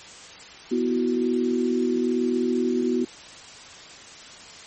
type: chord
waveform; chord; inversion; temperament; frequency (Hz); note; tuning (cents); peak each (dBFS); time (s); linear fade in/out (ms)
sine; B suspended fourth; none; just; 246.9 / 329.3 / 370.4; B3 / E4 / F#4; 0 / -2 / +2; -23 / -28 / -24; 0.71-3.05; 10
effects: white hiss -43 dBFS RMS until 4.66 s + MP3 32 kbps